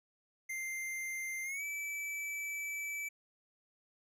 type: tone with pitch glide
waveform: square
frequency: 2093 to 2309 Hz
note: C7 to D7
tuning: 0 to -30 cents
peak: -38 dBFS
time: 0.49-3.09 s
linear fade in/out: 10 ms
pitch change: +170 cents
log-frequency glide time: 1.44-1.64 s
effects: none